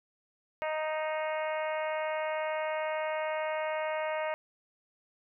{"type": "harmonic tone", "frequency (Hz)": 311.1, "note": "D#4", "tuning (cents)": 0, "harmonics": [2, 3, 4, 5, 6, 7, 8, 9], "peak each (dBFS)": [-32, -37, -42, -44, -43, -42, -48, -49], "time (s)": [0.62, 4.34], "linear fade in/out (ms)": 0, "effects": []}